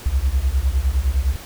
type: beating tone pair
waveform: sine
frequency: 61.3 / 71.1 Hz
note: B1 / C#2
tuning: -12 / +45 cents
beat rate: 9.8 Hz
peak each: -19 dBFS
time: 0.06-1.36 s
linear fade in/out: 0 ms
effects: pink hiss -38 dBFS RMS until 1.45 s